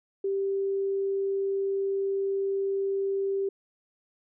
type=tone; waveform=sine; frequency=392 Hz; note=G4; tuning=in tune; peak=-25 dBFS; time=0.24-3.49 s; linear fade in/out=5 ms; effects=none